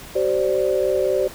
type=chord; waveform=sine; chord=G suspended fourth; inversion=none; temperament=equal with one note detuned; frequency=382.2 / 523.3 / 587.3 Hz; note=G4 / C5 / D5; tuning=-44 / 0 / 0 cents; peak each=-21 / -21 / -22 dBFS; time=0.15-1.28 s; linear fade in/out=10 ms; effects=pink hiss -39 dBFS RMS until 1.34 s